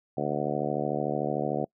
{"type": "harmonic tone", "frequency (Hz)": 73.42, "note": "D2", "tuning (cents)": 0, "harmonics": [2, 3, 4, 5, 6, 7, 8, 9, 10], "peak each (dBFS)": [-35, -35, -35, -35, -35, -35, -35, -35, -35], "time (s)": [0.17, 1.65], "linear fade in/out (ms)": 5, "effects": ["noise-tail reverb RT60 0.1 s tail -26 dB re dry"]}